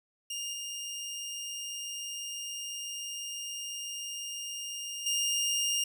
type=tone with level steps; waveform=20% pulse; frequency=2821 Hz; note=F7; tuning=17 cents sharp; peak=-30 / -32 / -23 dBFS; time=0.3-5.84 s; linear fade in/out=5 ms; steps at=0.53 / 5.06 s; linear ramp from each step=5 ms; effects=none